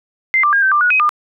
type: tone with pitch steps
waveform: sine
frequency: 2082 / 1182 / 1619 / 1549 / 1187 / 1458 / 2527 / 1208 Hz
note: C7 / D6 / G#6 / G6 / D6 / F#6 / D#7 / D6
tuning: -9 / +11 / -45 / -21 / +18 / -26 / +26 / +48 cents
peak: -10 dBFS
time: 0.34-1.092 s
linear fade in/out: 0 ms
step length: 94 ms
effects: none